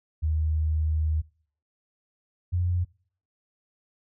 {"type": "tone pair in turn", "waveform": "sine", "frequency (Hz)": [78, 88.69], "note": ["D#2", "F2"], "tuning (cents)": [5, 27], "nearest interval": "major second", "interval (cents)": 222, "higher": "second", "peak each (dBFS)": -22, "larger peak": "neither", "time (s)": [[0.22, 1.22], [2.52, 2.85]], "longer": "first", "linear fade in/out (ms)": 20, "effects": ["noise-tail reverb RT60 0.5 s tail -22 dB re dry"]}